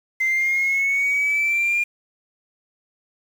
sine exponential sweep, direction up, 2071 to 2414 Hz, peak -16 dBFS, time 0.2-1.84 s, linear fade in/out 10 ms, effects tanh soft clip ceiling -15 dBFS + 7-bit

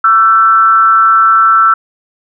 sine tone with frequency modulation, 1335 Hz, E6, 22 cents sharp, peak -4 dBFS, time 0.04-1.74 s, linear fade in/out 5 ms, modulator 197 Hz, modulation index 0.5, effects none

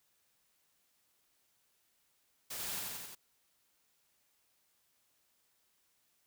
white noise with echo, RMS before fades -42 dBFS, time 2.5-2.8 s, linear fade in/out 10 ms, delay 88 ms, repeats 4, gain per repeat -2 dB, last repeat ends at 3.152 s, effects white hiss -75 dBFS RMS until 6.26 s

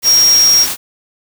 sine tone in noise, 5600 Hz, F8, 4 cents sharp, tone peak -6 dBFS, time 0.03-0.67 s, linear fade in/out 50 ms, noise white, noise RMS -19 dBFS, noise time 0.02-0.77 s, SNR +10 dB, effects none

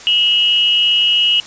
sine tone with amplitude modulation, 2903 Hz, F#7, 34 cents flat, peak -7 dBFS, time 0.07-1.4 s, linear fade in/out 0 ms, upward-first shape sine, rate 257 Hz, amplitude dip 70%, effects white hiss -35 dBFS RMS until 1.46 s + resampled to 16000 Hz

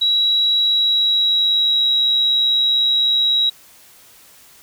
sine tone with pitch glide, 3886 to 3859 Hz, B7 to B7, -29 to -41 cents, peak -13 dBFS, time 0.01-3.5 s, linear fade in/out 10 ms, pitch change -12 cents, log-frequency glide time 0.57-1.87 s, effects white hiss -47 dBFS RMS until 4.62 s

